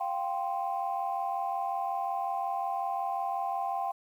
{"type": "chord", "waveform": "sine", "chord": "F suspended second", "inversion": "none", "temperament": "equal", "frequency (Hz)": [698.5, 784, 1046.5], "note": ["F5", "G5", "C6"], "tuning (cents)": [0, 0, 0], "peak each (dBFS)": [-34, -31, -36], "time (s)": [0, 3.92], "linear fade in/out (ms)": 10, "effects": ["tanh soft clip ceiling -21 dBFS", "10-bit"]}